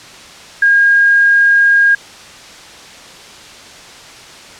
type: tone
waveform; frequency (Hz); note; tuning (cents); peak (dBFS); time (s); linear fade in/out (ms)
sine; 1624; G#6; -39; -6; 0.62-1.95; 5
effects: white hiss -35 dBFS RMS until 4.59 s + low-pass 6000 Hz 12 dB/octave